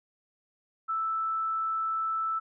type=tone; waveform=sine; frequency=1318.5 Hz; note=E6; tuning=in tune; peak=-27 dBFS; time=0.88-2.4 s; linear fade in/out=20 ms; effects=none